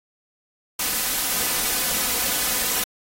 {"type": "noise with comb filter", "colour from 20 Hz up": "white", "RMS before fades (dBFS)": -23, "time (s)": [0.79, 2.84], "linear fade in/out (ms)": 5, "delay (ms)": 4, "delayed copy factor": 0.5, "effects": ["AAC 48 kbps"]}